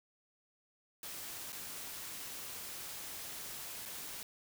white noise with dropouts, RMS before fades -45 dBFS, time 1.03-4.23 s, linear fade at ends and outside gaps 1 ms, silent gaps 1.522-1.528 / 3.854-3.858 s, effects none

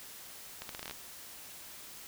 accelerating click train, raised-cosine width 0.2 ms, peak -23 dBFS, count 9, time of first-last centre 0.62-0.911 s, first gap 72 ms, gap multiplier 0.79, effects white hiss -49 dBFS RMS until 2.07 s

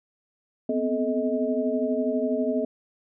sine tone cluster, 247.3 / 259.5 / 432.6 / 630 Hz, B3 / C4 / A4 / D#5, +3 / -14 / -29 / +21 cents, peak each -28 dBFS, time 0.69-2.65 s, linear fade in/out 5 ms, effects none

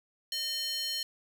square tone with high-pass filter, 610 Hz, D#5, 34 cents flat, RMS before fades -34 dBFS, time 0.32-1.03 s, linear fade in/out 2 ms, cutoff 3700 Hz, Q 5.1, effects none

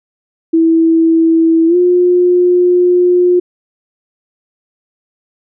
sine tone with pitch glide, 327.3 to 356.9 Hz, E4 to F4, -12 to +38 cents, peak -6 dBFS, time 0.53-3.4 s, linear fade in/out 10 ms, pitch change +150 cents, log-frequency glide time 1.67-1.76 s, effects none

